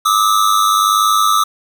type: tone pair together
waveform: square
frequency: 1188.8 / 1290 Hz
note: D6 / E6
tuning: +21 / -38 cents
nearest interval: minor second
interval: 141 cents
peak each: -14 dBFS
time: 0.05-1.44 s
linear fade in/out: 10 ms
effects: 7-bit